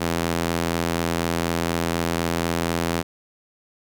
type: tone with high-pass filter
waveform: sawtooth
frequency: 84.1 Hz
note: E2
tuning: 35 cents sharp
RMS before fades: -24 dBFS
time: 0-3.03 s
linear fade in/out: 20 ms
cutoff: 190 Hz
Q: 0.65
effects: none